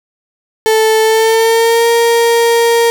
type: tone with pitch glide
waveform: 35% pulse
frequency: 439.6 to 465.7 Hz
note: A4 to A#4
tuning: -2 to -2 cents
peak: -6 dBFS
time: 0.66-2.9 s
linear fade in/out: 0 ms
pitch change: +100 cents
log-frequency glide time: 1.02-1.88 s
effects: none

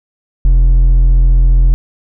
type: tone with hard clipping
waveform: sine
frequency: 42.57 Hz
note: F1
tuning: 44 cents flat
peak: -6 dBFS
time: 0.45-1.74 s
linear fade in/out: 0 ms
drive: 4 dB
effects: none

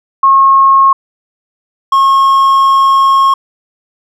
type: tone pair in turn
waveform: sine / triangle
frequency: 1085 / 1085 Hz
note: C#6 / C#6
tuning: -37 / -37 cents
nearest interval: unison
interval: 0 cents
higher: neither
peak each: -3 dBFS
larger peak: neither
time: 0.23-0.93 / 1.92-3.34 s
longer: second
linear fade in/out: 5 ms
effects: none

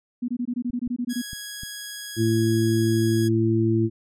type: tone bursts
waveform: sine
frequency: 243.9 Hz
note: B3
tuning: 21 cents flat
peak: -23 dBFS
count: 12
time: 0.22-1.219 s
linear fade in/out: 10 ms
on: 64 ms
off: 21 ms
type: clicks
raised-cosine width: 5 ms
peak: -26 dBFS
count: 4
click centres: 0.701 / 0.874 / 1.332 / 1.634 s
type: tone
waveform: 10% pulse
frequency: 1661.2 Hz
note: G#6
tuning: in tune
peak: -25 dBFS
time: 1.09-3.29 s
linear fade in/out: 20 ms
type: harmonic tone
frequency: 112.5 Hz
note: A2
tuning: 39 cents sharp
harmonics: 1 / 2 / 3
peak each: -22 / -25 / -21 dBFS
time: 2.16-3.9 s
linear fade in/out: 50 ms
effects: none

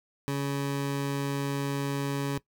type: tone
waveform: 20% pulse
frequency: 140 Hz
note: C#3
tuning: 18 cents sharp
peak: -23 dBFS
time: 0.28-2.38 s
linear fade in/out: 0 ms
effects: noise-tail reverb RT60 0.1 s tail -18 dB re dry

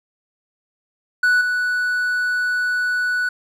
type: tone with level steps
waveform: triangle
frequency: 1480 Hz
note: F#6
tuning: in tune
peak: -11 / -16 dBFS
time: 1.23-3.29 s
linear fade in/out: 5 ms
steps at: 1.41 s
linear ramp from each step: 2 ms
effects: none

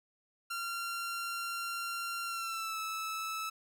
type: tone with pitch glide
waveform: sawtooth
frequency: 1378 to 1308.2 Hz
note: F6 to E6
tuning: -24 to -14 cents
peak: -32 dBFS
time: 0.5-3.5 s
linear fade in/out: 10 ms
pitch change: -90 cents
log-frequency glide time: 2.25-2.78 s
effects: none

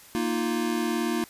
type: chord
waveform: square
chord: Bb suspended fourth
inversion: none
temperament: equal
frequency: 233.1 / 311.1 / 349.2 Hz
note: Bb3 / Eb4 / F4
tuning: 0 / 0 / 0 cents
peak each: -29 / -31 / -30 dBFS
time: 0.15-1.24 s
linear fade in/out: 0 ms
effects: white hiss -50 dBFS RMS until 1.29 s + resampled to 32000 Hz

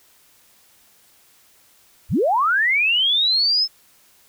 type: linear sweep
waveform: sine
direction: up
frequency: 37 to 5274 Hz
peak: -15 dBFS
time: 2.09-3.68 s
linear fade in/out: 50 ms
effects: white hiss -55 dBFS RMS until 4.28 s

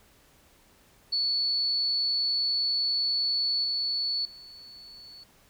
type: tone with level steps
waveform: sine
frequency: 4435 Hz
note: C#8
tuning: in tune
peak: -24 / -26 / -45 dBFS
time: 1.12-5.24 s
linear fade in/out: 10 ms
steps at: 3.64 / 4.25 s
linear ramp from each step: 2 ms
effects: pink hiss -60 dBFS RMS until 5.49 s

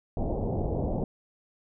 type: low-pass noise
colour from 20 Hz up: pink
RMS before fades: -29 dBFS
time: 0.17-1.04 s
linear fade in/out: 2 ms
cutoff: 780 Hz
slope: 48 dB/octave
effects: none

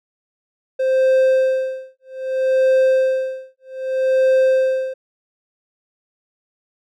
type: tone with tremolo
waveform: triangle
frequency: 523.3 Hz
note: C5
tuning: in tune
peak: -9 dBFS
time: 0.79-4.94 s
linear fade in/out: 10 ms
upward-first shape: sine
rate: 0.63 Hz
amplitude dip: 100%
effects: none

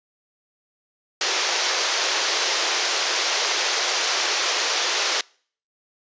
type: band-pass noise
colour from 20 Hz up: white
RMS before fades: -23 dBFS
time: 1.21-5.21 s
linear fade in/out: 2 ms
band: 350 to 6400 Hz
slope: 48 dB/octave
effects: noise-tail reverb RT60 0.5 s tail -26 dB re dry + resampled to 16000 Hz

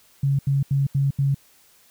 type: tone bursts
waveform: sine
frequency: 138.59 Hz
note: C#3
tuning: in tune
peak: -17 dBFS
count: 5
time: 0.23-1.346 s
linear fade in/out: 5 ms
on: 160 ms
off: 79 ms
effects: white hiss -56 dBFS RMS until 1.9 s

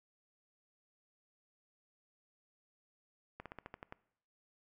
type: slowing click train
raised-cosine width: 0.5 ms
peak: -30 dBFS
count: 8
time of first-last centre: 3.4-3.924 s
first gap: 57 ms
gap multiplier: 1.09
effects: noise-tail reverb RT60 0.7 s tail -21 dB re dry

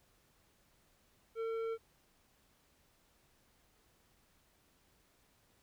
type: tone with tanh clipping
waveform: sine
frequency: 452.2 Hz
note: A4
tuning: 47 cents sharp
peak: -37 dBFS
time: 1.35-1.78 s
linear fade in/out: 50 ms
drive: 10 dB
effects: pink hiss -71 dBFS RMS until 5.62 s

